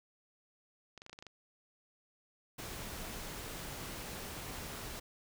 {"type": "clicks", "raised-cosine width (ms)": 0.2, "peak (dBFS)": -32, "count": 8, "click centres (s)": [0.977, 1.019, 1.064, 1.096, 1.13, 1.189, 1.225, 1.267]}
{"type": "noise", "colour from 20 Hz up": "pink", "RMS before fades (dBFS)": -44, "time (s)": [2.58, 5], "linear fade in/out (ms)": 10}
{"effects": []}